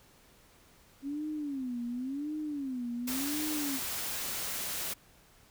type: tone with vibrato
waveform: sine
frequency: 270.3 Hz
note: C#4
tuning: 44 cents flat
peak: -33 dBFS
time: 1.02-3.8 s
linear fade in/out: 50 ms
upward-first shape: sine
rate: 0.92 Hz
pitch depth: 220 cents each way
type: noise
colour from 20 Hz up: white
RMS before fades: -36 dBFS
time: 3.07-4.94 s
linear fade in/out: 10 ms
effects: pink hiss -61 dBFS RMS until 5.5 s